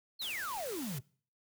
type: exponential sweep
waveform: triangle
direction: down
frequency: 4435 to 117.8 Hz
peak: -35 dBFS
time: 0.19-1.01 s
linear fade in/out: 20 ms
type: noise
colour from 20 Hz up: white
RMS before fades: -45 dBFS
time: 0.21-0.99 s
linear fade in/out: 10 ms
effects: noise-tail reverb RT60 0.5 s tail -24 dB re dry